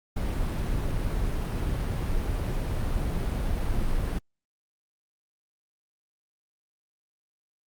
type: noise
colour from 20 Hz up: brown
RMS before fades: -27 dBFS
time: 0.16-4.19 s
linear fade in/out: 10 ms
effects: Opus 48 kbps